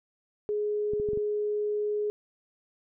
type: tone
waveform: sine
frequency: 418.4 Hz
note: G#4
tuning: 13 cents sharp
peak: -26 dBFS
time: 0.49-2.1 s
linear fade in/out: 0 ms
type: clicks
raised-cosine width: 3 ms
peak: -25 dBFS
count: 5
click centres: 0.935 / 0.999 / 1.088 / 1.133 / 1.174 s
effects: none